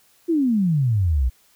sine exponential sweep, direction down, 351.4 to 58 Hz, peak -16 dBFS, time 0.28-1.3 s, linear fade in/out 20 ms, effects white hiss -58 dBFS RMS until 1.55 s

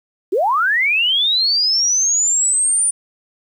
sine linear sweep, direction up, 329.6 to 9397 Hz, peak -13 dBFS, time 0.32-2.91 s, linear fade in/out 10 ms, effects 8-bit

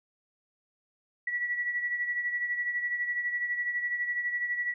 sine beating tone pair, 1941 / 1953 Hz, B6 / B6, -31 / -20 cents, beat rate 12 Hz, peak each -29 / -37 dBFS, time 1.27-4.74 s, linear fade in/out 5 ms, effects none

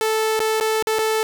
sawtooth tone with dropouts, 438.6 Hz, A4, 6 cents flat, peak -14 dBFS, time 0.01-1.23 s, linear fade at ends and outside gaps 0 ms, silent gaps 0.393-0.402 / 0.6-0.609 / 0.825-0.871 / 0.986-0.99 s, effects none

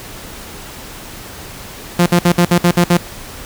sawtooth tone bursts, 174.61 Hz, F3, in tune, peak -4 dBFS, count 8, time 1.99-2.972 s, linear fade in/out 5 ms, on 72 ms, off 58 ms, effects pink hiss -32 dBFS RMS until 3.45 s

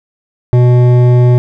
triangle tone with hard clipping, 123.2 Hz, B2, 4 cents flat, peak -6 dBFS, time 0.53-1.38 s, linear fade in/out 0 ms, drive 15 dB, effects none

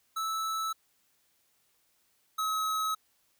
square tone pair in turn, 1310 / 1281.6 Hz, E6 / E6, -11 / -49 cents, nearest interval unison, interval 38 cents, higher first, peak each -31 / -29 dBFS, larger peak second, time 0.16-0.73 / 2.38-2.95 s, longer neither, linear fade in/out 10 ms, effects white hiss -71 dBFS RMS until 3.39 s

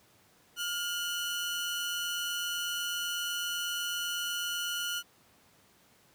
sawtooth tone pair together, 1414 / 2996 Hz, F6 / F#7, +21 / +21 cents, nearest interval octave + minor second, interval 1300 cents, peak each -31 / -32 dBFS, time 0.56-5.03 s, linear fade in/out 50 ms, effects pink hiss -63 dBFS RMS until 6.14 s + high-pass 100 Hz 12 dB/octave

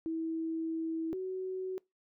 sine tone pair in turn, 324.7 / 374.2 Hz, E4 / F#4, -26 / +20 cents, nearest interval major second, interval 246 cents, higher second, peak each -32 / -34 dBFS, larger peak first, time 0.06-1.13 / 1.13-1.78 s, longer first, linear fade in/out 0 ms, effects noise-tail reverb RT60 0.2 s tail -24 dB re dry

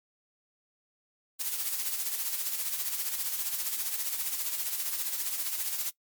blue noise with tremolo, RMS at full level -30 dBFS, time 1.39-5.91 s, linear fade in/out 20 ms, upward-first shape sine, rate 15 Hz, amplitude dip 50%, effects noise-tail reverb RT60 0.1 s tail -20 dB re dry + MP3 96 kbps

